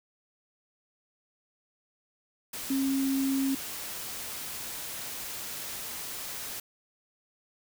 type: tone in noise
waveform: sine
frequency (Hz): 270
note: C#4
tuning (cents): -45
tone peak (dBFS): -25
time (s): 2.7-3.55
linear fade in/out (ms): 5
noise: white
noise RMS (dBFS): -38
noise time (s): 2.53-6.6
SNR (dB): +10
effects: none